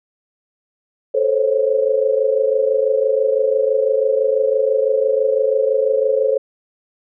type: tone cluster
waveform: sine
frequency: 437.6 / 521 / 547 Hz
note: A4 / C5 / C#5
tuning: -9 / -7 / -23 cents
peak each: -18 dBFS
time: 1.14-6.38 s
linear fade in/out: 10 ms
effects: none